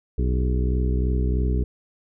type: harmonic tone with a mistuned harmonic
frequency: 63 Hz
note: B1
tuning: 35 cents sharp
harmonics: 1 / 2 / 3 / 4 / 5 / 6 / 7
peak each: -20 / -28 / -31 / -34 / -34 / -36 / -34 dBFS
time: 0.18-1.64 s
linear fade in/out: 5 ms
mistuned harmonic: 7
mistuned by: -77 cents
effects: none